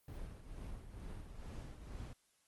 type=noise with tremolo; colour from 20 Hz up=brown; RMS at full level=-45 dBFS; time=0.08-2.13 s; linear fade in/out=2 ms; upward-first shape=triangle; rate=2.2 Hz; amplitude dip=65%; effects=white hiss -75 dBFS RMS until 2.47 s + Opus 32 kbps